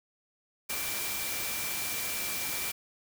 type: tone in noise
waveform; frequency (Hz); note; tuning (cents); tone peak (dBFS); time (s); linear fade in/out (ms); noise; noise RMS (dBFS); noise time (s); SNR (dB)
sine; 2349; D7; 0; -40; 0.69-2.72; 10; white; -34; 0.69-2.72; -9
effects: none